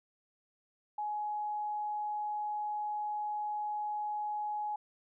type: tone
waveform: sine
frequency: 840 Hz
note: G#5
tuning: 19 cents sharp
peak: -33 dBFS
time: 0.98-4.76 s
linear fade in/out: 5 ms
effects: none